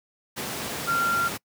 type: tone in noise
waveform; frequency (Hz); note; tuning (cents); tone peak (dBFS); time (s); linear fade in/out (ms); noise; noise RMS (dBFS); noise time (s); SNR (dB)
sine; 1381; F6; -20; -21; 0.87-1.29; 20; pink; -31; 0.36-1.38; +7
effects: noise-tail reverb RT60 0.1 s tail -25 dB re dry + high-pass 150 Hz 12 dB/octave